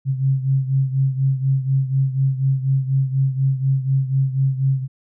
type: beating tone pair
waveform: sine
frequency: 133.5 / 137.6 Hz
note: C3 / C#3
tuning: +35 / -12 cents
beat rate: 4.1 Hz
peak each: -17 / -22 dBFS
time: 0.05-4.88 s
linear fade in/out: 50 ms
effects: none

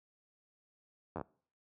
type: slowing click train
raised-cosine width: 1 ms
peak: -25 dBFS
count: 5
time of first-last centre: 1.16-1.213 s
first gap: 11 ms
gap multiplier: 1.12
effects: noise-tail reverb RT60 0.5 s tail -24 dB re dry + high-pass 80 Hz 12 dB/octave

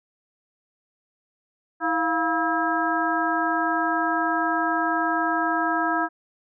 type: harmonic tone with a mistuned harmonic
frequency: 324 Hz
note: E4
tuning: 30 cents flat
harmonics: 1 / 2 / 3 / 4 / 5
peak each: -27 / -27 / -27 / -27 / -27 dBFS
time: 1.8-6.09 s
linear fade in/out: 50 ms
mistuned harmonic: 2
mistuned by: +130 cents
effects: none

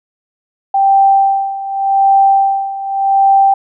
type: tone with tremolo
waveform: sine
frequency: 784 Hz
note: G5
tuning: in tune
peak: -5 dBFS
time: 0.74-3.54 s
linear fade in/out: 5 ms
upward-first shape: sine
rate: 0.86 Hz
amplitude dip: 80%
effects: none

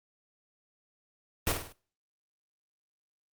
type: noise with echo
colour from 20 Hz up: pink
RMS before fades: -27 dBFS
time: 1.47-1.52 s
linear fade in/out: 0 ms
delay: 51 ms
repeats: 4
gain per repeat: -6 dB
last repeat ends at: 1.724 s
effects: noise-tail reverb RT60 0.4 s tail -21 dB re dry + Opus 24 kbps

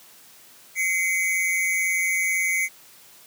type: tone pair together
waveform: square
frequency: 2066 / 2244 Hz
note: C7 / C#7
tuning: -22 / +21 cents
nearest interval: minor second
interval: 143 cents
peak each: -24 / -25 dBFS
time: 0.75-2.69 s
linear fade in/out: 50 ms
effects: white hiss -50 dBFS RMS until 3.26 s + high-pass 100 Hz 12 dB/octave

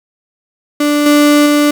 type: tone with level steps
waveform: 35% pulse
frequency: 293.7 Hz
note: D4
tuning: in tune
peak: -8 / -4 / -6 dBFS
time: 0.8-1.71 s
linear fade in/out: 5 ms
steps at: 1.06 / 1.46 s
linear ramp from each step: 2 ms
effects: 7-bit

